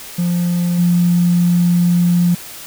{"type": "tone with level steps", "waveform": "triangle", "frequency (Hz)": 174.61, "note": "F3", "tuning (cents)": 0, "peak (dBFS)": [-11, -6], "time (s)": [0.18, 2.35], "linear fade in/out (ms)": 10, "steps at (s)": 0.78, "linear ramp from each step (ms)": 10, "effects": ["tanh soft clip ceiling -8 dBFS", "white hiss -33 dBFS RMS until 2.66 s"]}